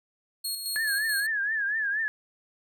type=tone with tremolo; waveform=20% pulse; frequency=4300 Hz; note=C8; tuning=47 cents sharp; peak=-23 dBFS; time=0.44-1.27 s; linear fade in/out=10 ms; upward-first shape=square; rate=4.6 Hz; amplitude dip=45%
type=tone with vibrato; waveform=sine; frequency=1694 Hz; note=G#6; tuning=34 cents sharp; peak=-25 dBFS; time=0.76-2.08 s; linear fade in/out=0 ms; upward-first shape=triangle; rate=4.2 Hz; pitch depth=130 cents each way
effects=none